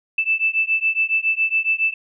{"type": "beating tone pair", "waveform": "sine", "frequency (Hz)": [2637, 2644.2], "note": ["E7", "E7"], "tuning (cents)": [0, 5], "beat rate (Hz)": 7.2, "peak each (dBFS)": -20, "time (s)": [0.18, 1.94], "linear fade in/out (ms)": 5, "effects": []}